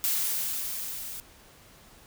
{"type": "noise with level ramp", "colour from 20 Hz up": "blue", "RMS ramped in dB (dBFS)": [-26, -39], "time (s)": [0.04, 1.2], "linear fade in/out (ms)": 0, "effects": ["pink hiss -54 dBFS RMS until 2.06 s"]}